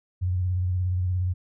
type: tone with vibrato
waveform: sine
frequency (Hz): 90.9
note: F#2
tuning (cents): -30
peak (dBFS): -22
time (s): 0.21-1.34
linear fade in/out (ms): 20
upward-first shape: triangle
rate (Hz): 17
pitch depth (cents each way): 57
effects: none